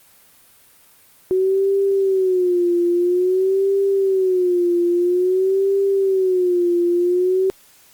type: tone with vibrato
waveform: sine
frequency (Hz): 370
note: F#4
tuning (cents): 0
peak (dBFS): -14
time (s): 1.31-7.5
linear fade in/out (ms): 0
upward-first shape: sine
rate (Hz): 0.5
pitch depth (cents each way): 110
effects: white hiss -51 dBFS RMS until 7.93 s + Opus 32 kbps